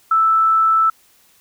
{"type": "tone", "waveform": "sine", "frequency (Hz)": 1318.5, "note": "E6", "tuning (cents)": 0, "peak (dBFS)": -11, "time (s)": [0.11, 0.9], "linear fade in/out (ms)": 5, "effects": ["white hiss -54 dBFS RMS until 1.4 s"]}